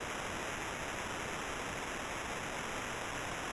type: noise with sample-and-hold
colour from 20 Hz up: blue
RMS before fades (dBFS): -40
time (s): 0-3.52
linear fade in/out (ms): 10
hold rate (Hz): 4410
effects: resampled to 24000 Hz